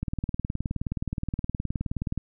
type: click train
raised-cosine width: 5 ms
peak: -16 dBFS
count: 42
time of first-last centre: 0.03-2.177 s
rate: 19.1 Hz
effects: none